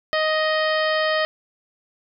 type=harmonic tone; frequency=624 Hz; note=D#5; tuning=5 cents sharp; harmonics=1 / 2 / 3 / 4 / 5 / 6 / 7 / 8; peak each=-21 / -26 / -24 / -36 / -30 / -37 / -34 / -36 dBFS; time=0.13-1.25 s; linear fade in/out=0 ms; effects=none